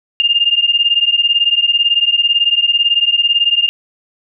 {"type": "beating tone pair", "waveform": "sine", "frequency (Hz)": [2805, 2823], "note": ["F7", "F7"], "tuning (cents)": [7, 18], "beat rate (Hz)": 18, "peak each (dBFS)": -13, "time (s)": [0.2, 3.69], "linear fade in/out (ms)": 0, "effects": []}